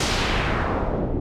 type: noise with low-pass filter sweep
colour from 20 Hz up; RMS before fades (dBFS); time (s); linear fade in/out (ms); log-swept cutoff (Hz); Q
pink; -23; 0-1.2; 5; 6700 to 370; 1.2
effects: none